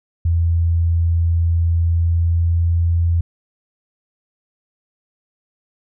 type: tone with pitch glide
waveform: sine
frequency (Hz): 84 to 84.68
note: E2 to E2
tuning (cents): +33 to +47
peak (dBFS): -13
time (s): 0.25-3.21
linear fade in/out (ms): 5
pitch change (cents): +14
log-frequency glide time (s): 1.82-2.77
effects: none